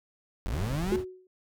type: linear sweep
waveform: 35% pulse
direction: up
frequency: 38.49 to 220.6 Hz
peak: -28 dBFS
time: 0.46-0.96 s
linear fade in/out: 0 ms
type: noise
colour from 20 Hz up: brown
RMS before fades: -36 dBFS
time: 0.49-1.05 s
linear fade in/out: 50 ms
type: tone with exponential decay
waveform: sine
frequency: 370 Hz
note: F#4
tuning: in tune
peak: -21 dBFS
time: 0.92-1.27 s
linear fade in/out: 2 ms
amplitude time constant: 75 ms
effects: none